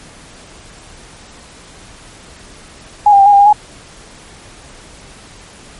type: tone with pitch steps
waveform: sine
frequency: 830 / 800 / 788 / 821 / 800 / 811 / 839 Hz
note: G#5 / G5 / G5 / G#5 / G5 / G#5 / G#5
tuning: -1 / +35 / +9 / -20 / +35 / -41 / +17 cents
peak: -3 dBFS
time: 3.06-3.529 s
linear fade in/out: 5 ms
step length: 67 ms
effects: pink hiss -38 dBFS RMS until 5.79 s + MP3 48 kbps